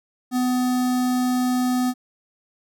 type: tone with notch filter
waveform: square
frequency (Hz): 250.9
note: B3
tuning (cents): +28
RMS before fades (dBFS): -21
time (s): 0.31-1.94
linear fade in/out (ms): 50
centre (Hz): 2500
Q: 1.1
effects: none